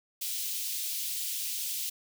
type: high-pass noise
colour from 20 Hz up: white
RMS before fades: -34 dBFS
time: 0.21-1.9 s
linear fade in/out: 10 ms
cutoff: 2800 Hz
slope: 24 dB/octave
effects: none